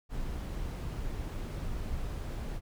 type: noise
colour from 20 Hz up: brown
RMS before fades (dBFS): -36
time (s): 0.09-2.61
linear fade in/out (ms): 50
effects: none